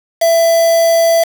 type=tone with quantisation; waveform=triangle; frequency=666 Hz; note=E5; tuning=18 cents sharp; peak=-6 dBFS; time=0.21-1.24 s; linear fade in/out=10 ms; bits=3; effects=none